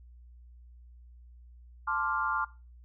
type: chord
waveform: sine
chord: D minor seventh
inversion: second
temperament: equal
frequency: 880 / 1046.5 / 1174.7 / 1396.9 Hz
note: A5 / C6 / D6 / F6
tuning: 0 / 0 / 0 / 0 cents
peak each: -35 / -34 / -33 / -32 dBFS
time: 1.87-2.45 s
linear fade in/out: 10 ms
effects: noise-tail reverb RT60 0.3 s tail -19 dB re dry + added 60 Hz sine -50 dBFS peak until 2.84 s